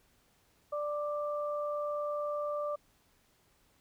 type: tone pair together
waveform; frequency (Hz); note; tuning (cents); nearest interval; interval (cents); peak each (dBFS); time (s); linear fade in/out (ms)
sine; 589.5 / 1179; D5 / D6; +6 / +6; octave; 1200; -33 / -38; 0.72-2.76; 10
effects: pink hiss -69 dBFS RMS until 3.8 s